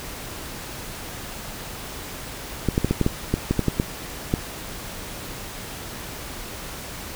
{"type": "clicks", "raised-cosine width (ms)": 3, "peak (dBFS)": -6, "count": 12, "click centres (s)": [2.687, 2.779, 2.846, 2.91, 3.013, 3.064, 3.34, 3.51, 3.593, 3.683, 3.799, 4.339], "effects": ["pink hiss -35 dBFS RMS until 7.15 s"]}